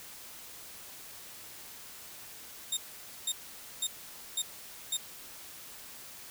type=tone bursts; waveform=20% pulse; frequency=3684 Hz; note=A#7; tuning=21 cents flat; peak=-23 dBFS; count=5; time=2.72-4.97 s; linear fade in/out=5 ms; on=50 ms; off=500 ms; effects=white hiss -48 dBFS RMS until 6.3 s